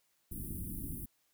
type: band-stop noise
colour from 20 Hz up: pink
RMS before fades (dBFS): -41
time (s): 0.31-1.06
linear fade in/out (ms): 10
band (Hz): 330 to 9900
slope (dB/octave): 48
effects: white hiss -75 dBFS RMS until 1.33 s